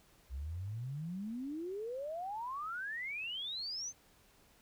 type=exponential sweep; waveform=sine; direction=up; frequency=61.74 to 6390 Hz; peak=-38 dBFS; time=0.29-3.93 s; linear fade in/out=50 ms; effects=pink hiss -66 dBFS RMS until 4.61 s